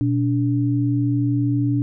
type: tone pair together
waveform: sine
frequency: 121.26 / 288.7 Hz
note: B2 / D4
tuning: -31 / -30 cents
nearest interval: octave + minor third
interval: 1501 cents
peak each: -19 / -20 dBFS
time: 0.01-1.82 s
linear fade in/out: 0 ms
effects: none